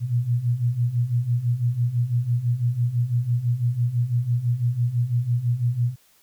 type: beating tone pair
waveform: sine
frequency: 117.1 / 123.1 Hz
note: A#2 / B2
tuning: +8 / -5 cents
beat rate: 6 Hz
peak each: -25 / -21 dBFS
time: 0-5.96 s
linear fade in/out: 50 ms
effects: white hiss -59 dBFS RMS until 6.22 s